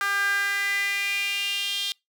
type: tone with high-pass filter sweep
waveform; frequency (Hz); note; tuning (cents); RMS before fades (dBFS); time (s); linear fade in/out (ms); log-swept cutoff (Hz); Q
sawtooth; 400; G4; +35; -26; 0.01-1.92; 0; 1400 to 3400; 6
effects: noise-tail reverb RT60 0.2 s tail -25 dB re dry